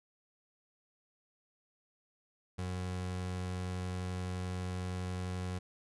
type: tone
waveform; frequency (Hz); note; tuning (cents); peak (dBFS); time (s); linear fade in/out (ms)
30% pulse; 91.2; F#2; -24; -33; 2.58-5.59; 10
effects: resampled to 24000 Hz